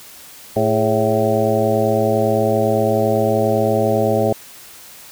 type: harmonic tone with a mistuned harmonic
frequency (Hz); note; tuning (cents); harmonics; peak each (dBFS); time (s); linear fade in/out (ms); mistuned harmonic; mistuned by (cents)
110; A2; 0; 1 / 2 / 3 / 4 / 5 / 6 / 7; -22 / -22 / -25 / -20 / -20 / -20 / -24; 0.56-4.33; 5; 4; -90
effects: white hiss -40 dBFS RMS until 5.11 s

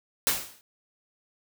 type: noise with exponential decay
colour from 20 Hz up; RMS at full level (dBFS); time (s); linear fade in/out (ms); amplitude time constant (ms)
white; -21; 0.27-0.61; 0; 73
effects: none

